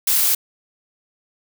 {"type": "noise", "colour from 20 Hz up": "blue", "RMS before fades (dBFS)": -17, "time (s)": [0.07, 0.35], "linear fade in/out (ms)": 5, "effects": []}